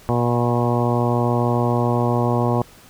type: harmonic tone with a mistuned harmonic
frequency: 120.4 Hz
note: B2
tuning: 44 cents flat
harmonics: 1 / 2 / 3 / 4 / 5 / 6 / 7 / 8 / 9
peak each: -20 / -23 / -25 / -26 / -27 / -28 / -28 / -29 / -30 dBFS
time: 0.09-2.62 s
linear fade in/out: 0 ms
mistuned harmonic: 7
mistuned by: -27 cents
effects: pink hiss -47 dBFS RMS until 2.89 s